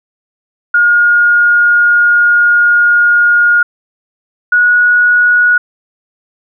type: tone pair in turn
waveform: sine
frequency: 1428 / 1457.2 Hz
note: F6 / F#6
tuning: +38 / -27 cents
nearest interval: unison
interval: 35 cents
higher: second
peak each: -5 dBFS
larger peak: neither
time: 0.74-3.63 / 4.52-5.58 s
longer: first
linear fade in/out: 5 ms
effects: none